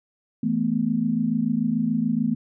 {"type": "chord", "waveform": "sine", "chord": "E suspended fourth", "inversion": "none", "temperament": "equal", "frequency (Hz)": [164.81, 220, 246.9], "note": ["E3", "A3", "B3"], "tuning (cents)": [0, 0, 0], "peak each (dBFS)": [-28, -23, -24], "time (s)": [0.43, 2.35], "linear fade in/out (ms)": 5, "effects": []}